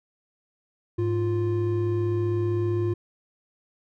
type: tone pair together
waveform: triangle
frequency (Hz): 104.57 / 349.2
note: G#2 / F4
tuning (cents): +12 / 0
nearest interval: octave + major sixth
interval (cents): 2088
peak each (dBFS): -23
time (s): 0.98-2.94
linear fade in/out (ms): 10
effects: none